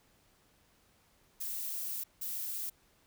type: noise bursts at uneven times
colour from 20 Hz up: violet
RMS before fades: -38 dBFS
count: 2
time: 1.4-2.04 / 2.21-2.7 s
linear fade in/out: 10 ms
effects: pink hiss -68 dBFS RMS until 3.06 s